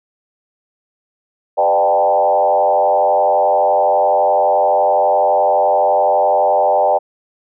sine tone with frequency modulation, 690 Hz, F5, 21 cents flat, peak -10 dBFS, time 1.57-6.99 s, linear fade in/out 20 ms, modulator 91.8 Hz, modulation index 1.9, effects none

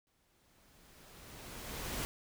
pink noise with exponential growth, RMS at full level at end -37 dBFS, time 0.07-2.05 s, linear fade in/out 0 ms, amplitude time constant 430 ms, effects none

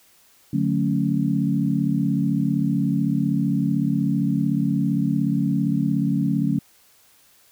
sine chord, D major seventh, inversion none, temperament equal with one note detuned, 146.83 / 182.66 / 220 / 277.2 Hz, D3 / F#3 / A3 / C#4, 0 / -22 / 0 / 0 cents, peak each -24 dBFS, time 0.53-6.59 s, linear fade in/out 5 ms, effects white hiss -56 dBFS RMS until 7.51 s

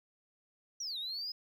sine linear two-way sweep, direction down then up, 5920 to 3620 to 5090 Hz, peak -35 dBFS, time 0.8-1.32 s, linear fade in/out 5 ms, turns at 0.98 s, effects tanh soft clip ceiling -34 dBFS + 12-bit

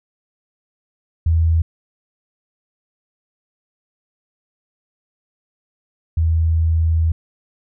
sine tone pair in turn, 81.8 / 81.33 Hz, E2 / E2, -13 / -23 cents, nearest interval unison, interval 10 cents, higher first, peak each -12 / -13 dBFS, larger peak first, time 1.26-1.62 / 6.17-7.12 s, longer second, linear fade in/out 5 ms, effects none

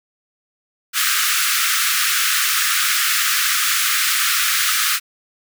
pink high-pass noise, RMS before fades -18 dBFS, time 0.93-5 s, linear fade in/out 50 ms, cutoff 1200 Hz, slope 96 dB/octave, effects none

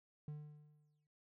triangle tone with exponential decay, 149.7 Hz, D3, 33 cents sharp, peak -40 dBFS, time 0.28-1.07 s, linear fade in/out 2 ms, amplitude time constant 170 ms, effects noise-tail reverb RT60 0.1 s tail -24 dB re dry

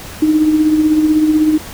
sine tone with tremolo, 308.8 Hz, D#4, 13 cents flat, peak -6 dBFS, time 0.22-1.58 s, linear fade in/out 5 ms, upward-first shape triangle, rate 16 Hz, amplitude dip 55%, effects pink hiss -31 dBFS RMS until 1.73 s

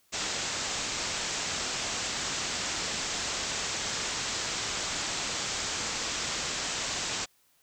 white low-pass noise, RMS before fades -33 dBFS, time 0.12-7.26 s, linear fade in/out 20 ms, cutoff 7800 Hz, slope 96 dB/octave, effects white hiss -67 dBFS RMS until 7.62 s

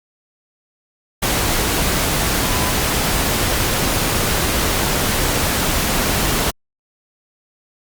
sine tone in noise, 1002 Hz, B5, 25 cents sharp, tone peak -28 dBFS, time 2.42-2.72 s, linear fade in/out 10 ms, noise pink, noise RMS -18 dBFS, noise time 1.22-6.51 s, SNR -13 dB, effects Opus 48 kbps

